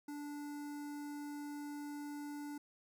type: tone with notch filter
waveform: square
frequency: 291.7 Hz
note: D4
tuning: 12 cents flat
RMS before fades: -45 dBFS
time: 0.08-2.58 s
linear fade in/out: 5 ms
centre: 3100 Hz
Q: 0.82
effects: none